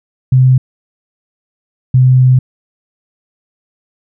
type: tone pair in turn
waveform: sine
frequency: 129.2 / 128.31 Hz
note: C3 / C3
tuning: -21 / -33 cents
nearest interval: unison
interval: 12 cents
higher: first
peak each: -4 dBFS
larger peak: neither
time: 0.32-0.58 / 1.94-2.39 s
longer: second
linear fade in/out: 5 ms
effects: none